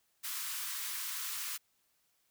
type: high-pass noise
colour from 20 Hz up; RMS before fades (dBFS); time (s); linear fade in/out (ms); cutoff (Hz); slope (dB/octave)
white; -39; 0.23-1.58; 20; 1000; 48
effects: white hiss -75 dBFS RMS until 2.3 s